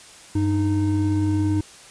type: tone pair together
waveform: triangle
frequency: 96.9 / 308.2 Hz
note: G2 / D#4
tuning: -20 / -16 cents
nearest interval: octave + minor sixth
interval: 2004 cents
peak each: -19 dBFS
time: 0.35-1.61 s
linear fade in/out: 5 ms
effects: white hiss -45 dBFS RMS until 1.9 s + resampled to 22050 Hz